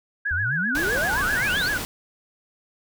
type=tone with vibrato; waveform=sine; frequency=1568 Hz; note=G6; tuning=in tune; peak=-22 dBFS; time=0.25-1.78 s; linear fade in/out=10 ms; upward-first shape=sine; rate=7.7 Hz; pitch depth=140 cents each way
type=exponential sweep; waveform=sine; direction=up; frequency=73.42 to 4624 Hz; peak=-27 dBFS; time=0.31-1.68 s; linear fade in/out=0 ms
type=noise; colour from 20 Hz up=pink; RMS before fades=-30 dBFS; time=0.75-1.85 s; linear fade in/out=0 ms
effects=none